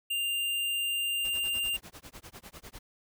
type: tone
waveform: square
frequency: 2794 Hz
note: F7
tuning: in tune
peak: -29 dBFS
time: 0.1-1.77 s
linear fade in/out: 10 ms
type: noise with tremolo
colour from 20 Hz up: pink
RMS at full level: -45 dBFS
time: 1.24-2.79 s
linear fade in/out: 10 ms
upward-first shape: sine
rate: 10 Hz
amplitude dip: 100%
effects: none